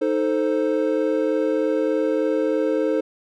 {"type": "chord", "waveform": "triangle", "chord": "A diminished", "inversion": "second", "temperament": "equal", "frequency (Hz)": [311.1, 440, 523.3], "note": ["Eb4", "A4", "C5"], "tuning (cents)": [0, 0, 0], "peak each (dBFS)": -21, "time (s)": [0.01, 3.01], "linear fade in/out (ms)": 10, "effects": []}